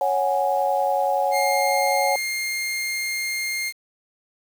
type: chord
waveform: sine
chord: C# suspended fourth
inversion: none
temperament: equal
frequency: 554.4 / 740 / 830.6 Hz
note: C#5 / F#5 / G#5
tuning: 0 / 0 / 0 cents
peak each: -23 dBFS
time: 0.01-2.16 s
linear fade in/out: 2 ms
type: tone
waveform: sawtooth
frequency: 2121 Hz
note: C7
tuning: 23 cents sharp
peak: -21 dBFS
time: 1.31-3.73 s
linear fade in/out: 50 ms
effects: 7-bit